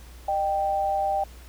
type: tone pair together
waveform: sine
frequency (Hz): 611 / 783.7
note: D#5 / G5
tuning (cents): -32 / -1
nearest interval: major third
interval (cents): 431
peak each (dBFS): -28 / -23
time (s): 0.28-1.24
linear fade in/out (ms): 5
effects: added 60 Hz sine -43 dBFS peak until 1.48 s + pink hiss -51 dBFS RMS until 1.48 s